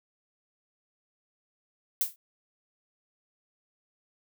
violet noise with exponential decay, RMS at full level -22 dBFS, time 2.01-2.16 s, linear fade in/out 2 ms, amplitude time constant 31 ms, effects none

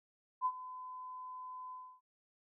sine tone with ADSR envelope, 1014 Hz, B5, 45 cents sharp, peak -28 dBFS, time 0.41-2.01 s, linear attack 46 ms, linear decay 58 ms, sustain -16 dB, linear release 290 ms, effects none

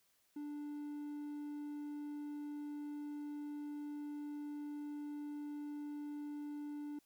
triangle tone, 293.7 Hz, D4, in tune, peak -40 dBFS, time 0.36-6.99 s, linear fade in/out 5 ms, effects white hiss -75 dBFS RMS until 7.05 s

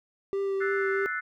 triangle tone with vibrato, 392 Hz, G4, in tune, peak -24 dBFS, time 0.33-1.06 s, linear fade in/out 0 ms, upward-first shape triangle, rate 3.1 Hz, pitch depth 17 cents each way
sine chord, F# half-diminished seventh, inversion third, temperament equal, 1318.5 / 1480 / 1760 / 2093 Hz, E6 / F#6 / A6 / C7, 0 / 0 / 0 / 0 cents, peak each -36 / -31 / -36 / -36 dBFS, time 0.6-1.21 s, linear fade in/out 20 ms
effects none

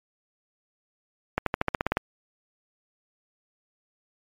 accelerating click train, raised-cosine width 0.5 ms, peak -8 dBFS, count 10, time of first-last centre 1.38-1.971 s, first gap 83 ms, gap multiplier 0.94, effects MP3 96 kbps

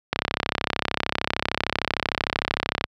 click train, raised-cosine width 0.3 ms, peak -4 dBFS, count 91, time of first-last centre 0.13-2.841 s, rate 33.2 Hz, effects high-pass 60 Hz 12 dB/octave

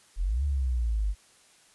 sine exponential two-way sweep, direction up then down, 37.45 to 73 to 48.34 Hz, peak -24 dBFS, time 0.16-1.15 s, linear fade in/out 50 ms, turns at 0.44 s, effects white hiss -59 dBFS RMS until 1.74 s + resampled to 24000 Hz

